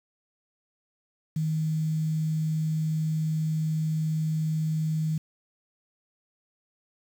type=tone with quantisation; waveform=sine; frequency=157.1 Hz; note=D#3; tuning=17 cents sharp; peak=-24 dBFS; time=1.36-5.18 s; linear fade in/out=5 ms; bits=8; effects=none